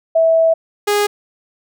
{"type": "tone pair in turn", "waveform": ["sine", "sawtooth"], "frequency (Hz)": [653, 412.5], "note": ["E5", "G#4"], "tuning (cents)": [-17, -12], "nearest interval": "minor sixth", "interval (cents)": 795, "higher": "first", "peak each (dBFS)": -9, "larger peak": "neither", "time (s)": [[0.15, 0.54], [0.87, 1.07]], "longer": "first", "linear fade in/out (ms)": 10, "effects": []}